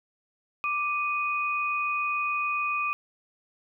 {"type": "tone pair together", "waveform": "sine", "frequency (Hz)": [1178, 2489], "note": ["D6", "D#7"], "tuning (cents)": [5, 0], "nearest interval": "octave + minor second", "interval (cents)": 1295, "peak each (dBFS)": [-28, -28], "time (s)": [0.64, 2.93], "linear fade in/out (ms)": 0, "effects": []}